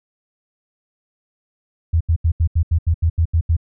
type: tone bursts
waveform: sine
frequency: 82.41 Hz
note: E2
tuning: in tune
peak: -12 dBFS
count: 11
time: 1.93-3.567 s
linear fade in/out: 10 ms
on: 77 ms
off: 79 ms
effects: none